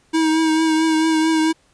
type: tone with vibrato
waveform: square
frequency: 318.6 Hz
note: D#4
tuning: 41 cents sharp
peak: -15 dBFS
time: 0.13-1.53 s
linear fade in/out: 20 ms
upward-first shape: triangle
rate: 4.5 Hz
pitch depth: 31 cents each way
effects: pink hiss -58 dBFS RMS until 1.73 s + resampled to 22050 Hz